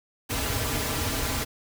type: noise with comb filter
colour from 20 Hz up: pink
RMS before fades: -28 dBFS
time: 0.29-1.45 s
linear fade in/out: 20 ms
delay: 5.5 ms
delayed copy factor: -0.95
effects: none